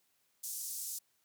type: band-pass noise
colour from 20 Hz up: pink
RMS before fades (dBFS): -41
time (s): 0.43-0.99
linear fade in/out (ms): 10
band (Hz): 6200 to 16000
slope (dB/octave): 24
effects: white hiss -75 dBFS RMS until 1.24 s + high-pass 80 Hz 12 dB/octave